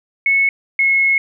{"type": "tone pair in turn", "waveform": "sine", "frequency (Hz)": [2200, 2176], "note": ["C#7", "C#7"], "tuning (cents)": [-14, -33], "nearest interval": "unison", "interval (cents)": 19, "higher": "first", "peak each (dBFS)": -11, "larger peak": "neither", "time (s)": [[0.26, 0.49], [0.79, 1.18]], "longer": "second", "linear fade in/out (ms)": 2, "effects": []}